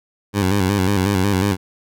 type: tone with vibrato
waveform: 15% pulse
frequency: 97 Hz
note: G2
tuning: 18 cents flat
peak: -9 dBFS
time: 0.33-1.57 s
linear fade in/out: 50 ms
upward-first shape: square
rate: 5.5 Hz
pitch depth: 77 cents each way
effects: none